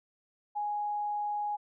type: tone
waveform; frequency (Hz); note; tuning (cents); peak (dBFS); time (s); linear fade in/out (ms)
sine; 830.6; G#5; 0; -30; 0.55-1.57; 20
effects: none